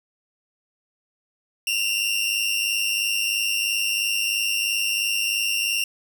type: tone pair together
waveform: sawtooth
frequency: 2711 / 2814 Hz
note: E7 / F7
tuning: +48 / +12 cents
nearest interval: minor second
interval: 64 cents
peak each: -21 dBFS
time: 1.67-5.84 s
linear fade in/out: 2 ms
effects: none